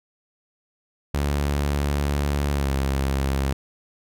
sawtooth tone with pitch glide, 71.7 to 67.99 Hz, D2 to C#2, -41 to -33 cents, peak -17 dBFS, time 1.14-3.53 s, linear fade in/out 5 ms, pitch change -92 cents, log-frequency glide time 2.51-2.7 s, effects none

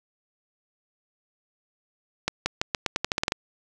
accelerating click train, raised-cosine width 0.2 ms, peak -6 dBFS, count 12, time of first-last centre 2.28-3.321 s, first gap 180 ms, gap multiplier 0.86, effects none

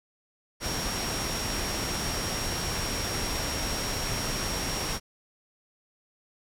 sine tone in noise, 5588 Hz, F8, in tune, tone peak -35 dBFS, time 0.6-5 s, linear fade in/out 50 ms, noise pink, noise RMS -31 dBFS, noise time 0.6-5 s, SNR -7 dB, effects low-pass 12000 Hz 12 dB/octave

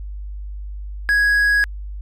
triangle tone, 1661.2 Hz, G#6, in tune, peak -11 dBFS, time 1.09-1.64 s, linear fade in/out 0 ms, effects added 50 Hz sine -27 dBFS peak until 2.01 s + MP3 64 kbps

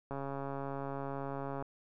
click train, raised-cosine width 1 ms, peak -26 dBFS, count 210, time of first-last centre 0.11-1.624 s, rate 138 Hz, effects none

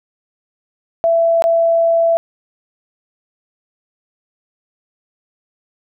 sine tone with dropouts, 667 Hz, E5, 20 cents sharp, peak -10 dBFS, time 1.04-2.17 s, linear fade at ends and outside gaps 0 ms, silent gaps 1.422-1.44 s, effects none

